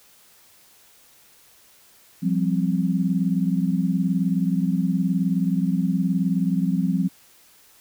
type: chord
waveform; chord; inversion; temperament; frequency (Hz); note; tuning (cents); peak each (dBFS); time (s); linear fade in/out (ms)
sine; F suspended second; none; equal with one note detuned; 174.61 / 193.63 / 261.6; F3 / G3 / C4; 0 / -21 / 0; -22 / -23 / -26; 2.22-7.09; 20
effects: white hiss -54 dBFS RMS until 7.8 s